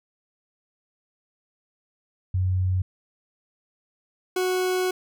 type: tone pair in turn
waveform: sine / 40% pulse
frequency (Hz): 92.5 / 368.4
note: F#2 / F#4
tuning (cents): 0 / -7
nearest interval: 2 octaves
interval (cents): 2393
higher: second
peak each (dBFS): -20 / -21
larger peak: first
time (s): 2.34-2.82 / 4.36-4.91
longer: second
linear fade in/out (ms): 5
effects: none